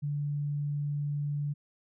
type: tone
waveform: sine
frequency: 145.4 Hz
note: D3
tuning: 17 cents flat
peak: -29 dBFS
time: 0.02-1.54 s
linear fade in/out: 20 ms
effects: none